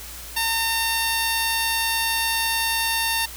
5% pulse tone with notch filter, 910 Hz, A#5, 42 cents flat, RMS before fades -23 dBFS, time 0.36-3.26 s, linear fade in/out 10 ms, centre 7200 Hz, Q 1.3, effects added 58 Hz sine -41 dBFS peak until 3.36 s + white hiss -38 dBFS RMS until 3.36 s

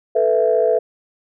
sine chord, A suspended second, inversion none, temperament just, 440 / 495 / 660 Hz, A4 / B4 / E5, 0 / +4 / +2 cents, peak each -17 dBFS, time 0.15-0.79 s, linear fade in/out 10 ms, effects tanh soft clip ceiling -4 dBFS

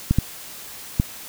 clicks, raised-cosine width 5 ms, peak -4 dBFS, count 3, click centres 0.11 / 0.186 / 0.999 s, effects white hiss -38 dBFS RMS until 1.28 s

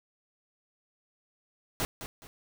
pink noise with echo, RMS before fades -30 dBFS, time 1.8-1.85 s, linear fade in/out 0 ms, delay 210 ms, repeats 2, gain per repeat -10 dB, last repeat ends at 2.27 s, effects none

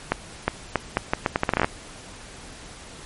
accelerating click train, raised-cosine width 0.5 ms, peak -4 dBFS, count 15, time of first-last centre 0.12-1.645 s, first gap 360 ms, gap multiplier 0.77, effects pink hiss -42 dBFS RMS until 3.05 s + MP3 48 kbps

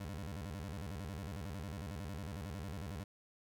25% pulse tone with vibrato, 86.5 Hz, F2, 16 cents flat, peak -38 dBFS, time 0-3.04 s, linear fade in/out 5 ms, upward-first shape square, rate 11 Hz, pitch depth 250 cents each way, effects none

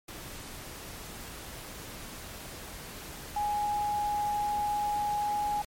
sine tone in noise, 831 Hz, G#5, 1 cent sharp, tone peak -27 dBFS, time 3.36-5.62 s, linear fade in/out 5 ms, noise pink, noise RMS -43 dBFS, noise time 0.08-5.65 s, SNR +13 dB, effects MP3 64 kbps

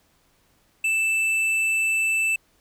triangle tone with hard clipping, 2645 Hz, E7, 5 cents sharp, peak -21 dBFS, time 0.84-2.36 s, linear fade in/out 5 ms, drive 10 dB, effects pink hiss -63 dBFS RMS until 2.6 s

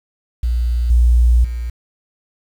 sine tone with level steps, 59.5 Hz, A#1, 36 cents sharp, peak -14 / -8 / -20 dBFS, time 0.43-1.7 s, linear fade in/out 5 ms, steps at 0.9 / 1.44 s, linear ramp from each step 5 ms, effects 7-bit

